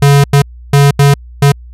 square tone bursts at uneven times, 141.5 Hz, C#3, 36 cents sharp, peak -4 dBFS, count 5, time 0.02-0.24 / 0.33-0.42 / 0.73-0.91 / 0.99-1.14 / 1.42-1.52 s, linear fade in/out 5 ms, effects added 60 Hz sine -29 dBFS peak until 1.73 s + resampled to 32000 Hz

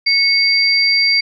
sine tone pair together, 2201 / 4710 Hz, C#7 / D8, -13 / +4 cents, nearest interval octave + minor second, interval 1317 cents, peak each -14 / -13 dBFS, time 0.06-1.21 s, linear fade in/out 10 ms, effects none

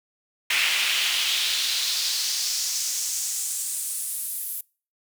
brown noise with high-pass filter sweep, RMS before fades -26 dBFS, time 0.5-4.61 s, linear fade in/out 5 ms, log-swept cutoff 2400 to 12000 Hz, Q 2.3, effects noise-tail reverb RT60 0.4 s tail -26 dB re dry

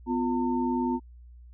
sine tone cluster, 250.6 / 349.4 / 905 Hz, B3 / F4 / A5, +25 / +1 / +48 cents, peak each -26 / -31 / -31 dBFS, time 0.06-1 s, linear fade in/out 50 ms, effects added 60 Hz sine -46 dBFS peak until 1.53 s

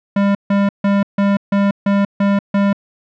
square tone bursts, 200 Hz, G3, 35 cents sharp, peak -12 dBFS, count 8, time 0.16-2.73 s, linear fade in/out 5 ms, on 190 ms, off 150 ms, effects low-pass 2000 Hz 12 dB/octave

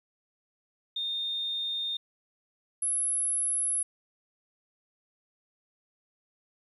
sine tone pair in turn, 3650 / 10938 Hz, A#7 / F9, -37 / -37 cents, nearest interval octave + perfect fifth, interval 1900 cents, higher second, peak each -29 / -25 dBFS, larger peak second, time 0.96-1.97 / 2.82-3.83 s, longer neither, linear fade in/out 5 ms, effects tanh soft clip ceiling -21 dBFS + 11-bit

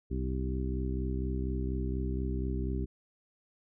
harmonic tone with a mistuned harmonic, 64.2 Hz, C2, 32 cents flat, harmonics 1 / 2 / 3 / 4 / 5 / 6, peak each -32 / -38 / -40 / -40 / -42 / -41 dBFS, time 0.1-2.86 s, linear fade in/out 20 ms, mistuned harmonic 6, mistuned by +17 cents, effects none

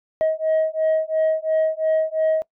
sine beating tone pair, 632 / 634.9 Hz, D#5 / D#5, +27 / +35 cents, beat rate 2.9 Hz, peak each -19 dBFS, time 0.21-2.42 s, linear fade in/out 0 ms, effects noise-tail reverb RT60 0.1 s tail -21 dB re dry + tanh soft clip ceiling -14 dBFS

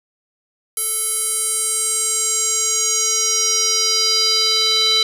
square tone with band-pass filter sweep, 440 Hz, A4, in tune, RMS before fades -18 dBFS, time 0.77-5.03 s, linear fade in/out 2 ms, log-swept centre 11000 to 4000 Hz, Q 4.9, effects none

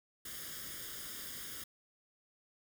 white noise with comb filter, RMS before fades -45 dBFS, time 0.25-1.64 s, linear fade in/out 5 ms, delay 0.59 ms, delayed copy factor +0.75, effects none

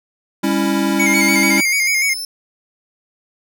square chord, C# diminished, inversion second, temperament equal with one note detuned, 200.1 / 277.2 / 329.6 Hz, G3 / C#4 / E4, +36 / 0 / 0 cents, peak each -20 dBFS, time 0.43-1.61 s, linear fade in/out 10 ms
square tone with vibrato, 2186 Hz, C#7, 25 cents flat, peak -15 dBFS, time 0.99-2.14 s, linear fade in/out 10 ms, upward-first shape square, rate 6.8 Hz, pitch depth 49 cents each way
sawtooth exponential sweep, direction up, 4392 to 5330 Hz, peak -21 dBFS, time 1.15-2.25 s, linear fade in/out 2 ms
effects none

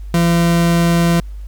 40% pulse tone, 170 Hz, F3, 46 cents flat, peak -10 dBFS, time 0.14-1.2 s, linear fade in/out 2 ms, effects added 50 Hz sine -26 dBFS peak until 1.47 s + pink hiss -54 dBFS RMS until 1.47 s

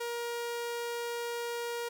sawtooth tone, 473 Hz, A#4, 25 cents sharp, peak -30 dBFS, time 0-1.89 s, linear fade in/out 10 ms, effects none

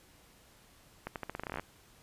accelerating click train, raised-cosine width 0.5 ms, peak -22 dBFS, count 15, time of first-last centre 1.07-1.596 s, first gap 88 ms, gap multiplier 0.85, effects pink hiss -61 dBFS RMS until 2.02 s + resampled to 32000 Hz

